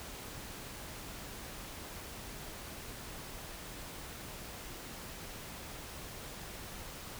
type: silence
effects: pink hiss -46 dBFS RMS until 7.19 s